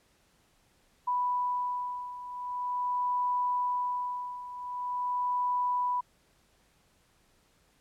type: beating tone pair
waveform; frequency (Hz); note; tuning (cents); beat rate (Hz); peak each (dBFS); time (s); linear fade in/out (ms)
sine; 987.8 / 988.24; B5 / B5; 0 / +1; 0.44; -30 / -34; 1.07-6.01; 10
effects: pink hiss -67 dBFS RMS until 7.8 s + low-pass 12000 Hz 12 dB/octave